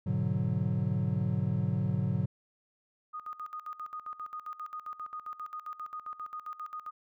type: chord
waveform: triangle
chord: G# half-diminished seventh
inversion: none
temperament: equal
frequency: 103.83 / 123.47 / 146.83 / 185 Hz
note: G#2 / B2 / D3 / F#3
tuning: 0 / 0 / 0 / 0 cents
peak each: -31 dBFS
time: 0.06-2.26 s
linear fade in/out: 10 ms
type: tone with tremolo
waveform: sine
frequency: 1237 Hz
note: D#6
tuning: 10 cents flat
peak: -36 dBFS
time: 3.13-6.91 s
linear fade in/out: 20 ms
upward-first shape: square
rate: 7.5 Hz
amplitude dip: 80%
effects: none